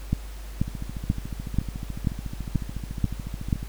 two click trains, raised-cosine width 5 ms, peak -20 / -9 dBFS, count 42 / 8, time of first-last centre 0.68-3.63 / 0.13-3.528 s, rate 13.9 / 2.06 Hz, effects added 50 Hz sine -35 dBFS peak until 3.68 s + pink hiss -47 dBFS RMS until 3.68 s

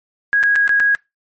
sine tone with dropouts, 1649 Hz, G#6, 13 cents flat, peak -11 dBFS, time 0.33-0.95 s, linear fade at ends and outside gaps 0 ms, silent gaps 0.43-0.436 / 0.556-0.56 / 0.678-0.693 / 0.799-0.803 s, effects noise-tail reverb RT60 0.2 s tail -23 dB re dry + MP3 32 kbps

